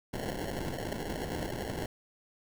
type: noise with sample-and-hold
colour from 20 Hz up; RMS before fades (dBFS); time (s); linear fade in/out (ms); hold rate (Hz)
white; -36; 0.13-1.86; 5; 1225
effects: none